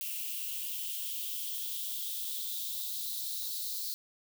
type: noise with high-pass filter sweep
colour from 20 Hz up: violet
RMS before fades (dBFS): -37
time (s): 0.01-3.94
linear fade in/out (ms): 0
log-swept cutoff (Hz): 2700 to 4200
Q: 5.9
effects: none